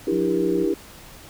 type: chord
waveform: sine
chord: E half-diminished seventh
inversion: third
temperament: just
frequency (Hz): 296.7 / 329.6 / 395.6 / 474.7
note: D4 / E4 / G4 / Bb4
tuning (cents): +18 / 0 / +16 / +31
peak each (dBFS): -26 / -23 / -23 / -28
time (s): 0.07-0.74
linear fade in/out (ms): 5
type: tone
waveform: sine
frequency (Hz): 180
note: F#3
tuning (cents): -47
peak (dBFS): -29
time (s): 0.11-0.65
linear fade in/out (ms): 20
effects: pink hiss -44 dBFS RMS until 1.29 s